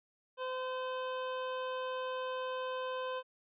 25% pulse tone, 513 Hz, C5, 34 cents flat, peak -32 dBFS, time 0.37-3.23 s, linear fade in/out 50 ms, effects resampled to 8000 Hz

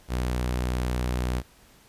sawtooth tone, 61.74 Hz, B1, in tune, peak -21 dBFS, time 0.08-1.43 s, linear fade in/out 50 ms, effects pink hiss -56 dBFS RMS until 1.88 s + resampled to 32000 Hz

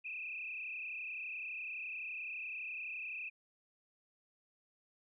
sine tone with frequency modulation, 2539 Hz, D#7, 34 cents sharp, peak -40 dBFS, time 0.04-3.3 s, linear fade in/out 20 ms, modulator 31.8 Hz, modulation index 3.8, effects none

